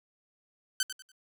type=tone with echo; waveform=10% pulse; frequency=1532 Hz; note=G6; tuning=40 cents flat; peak=-17 dBFS; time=0.8-0.83 s; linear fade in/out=2 ms; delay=96 ms; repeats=3; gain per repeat=-11 dB; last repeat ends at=1.118 s; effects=none